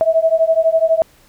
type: beating tone pair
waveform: sine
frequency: 644 / 656 Hz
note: E5 / E5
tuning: -41 / -9 cents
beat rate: 12 Hz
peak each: -14 dBFS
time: 0.01-1.02 s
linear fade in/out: 0 ms
effects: pink hiss -51 dBFS RMS until 1.28 s